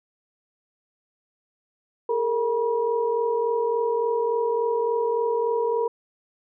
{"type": "tone cluster", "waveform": "sine", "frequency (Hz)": [418.4, 461.9, 963], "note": ["G#4", "A#4", "B5"], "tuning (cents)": [13, -16, -44], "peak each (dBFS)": [-29, -22, -28], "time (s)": [2.09, 5.88], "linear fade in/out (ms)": 5, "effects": []}